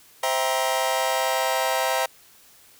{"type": "chord", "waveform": "sawtooth", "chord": "C dominant seventh", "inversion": "none", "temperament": "just", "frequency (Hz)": [523.3, 654.1, 784.9, 941.9], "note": ["C5", "E5", "G5", "Bb5"], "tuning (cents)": [0, -14, 2, 18], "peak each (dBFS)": -23, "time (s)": [0.23, 2.06], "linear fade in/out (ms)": 5, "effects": ["white hiss -53 dBFS RMS until 2.79 s"]}